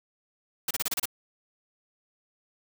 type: noise bursts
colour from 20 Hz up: white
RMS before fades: -28 dBFS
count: 7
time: 0.68-1.056 s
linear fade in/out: 5 ms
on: 28 ms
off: 30 ms
effects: none